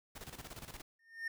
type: noise with tremolo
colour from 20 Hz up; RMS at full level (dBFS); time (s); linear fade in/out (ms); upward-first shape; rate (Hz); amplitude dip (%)
pink; -47; 0.15-0.82; 10; square; 17; 70
type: tone with exponential growth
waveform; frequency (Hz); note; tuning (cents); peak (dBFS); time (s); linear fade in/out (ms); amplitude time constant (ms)
triangle; 1823; A#6; -39; -32; 0.99-1.28; 5; 62
effects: none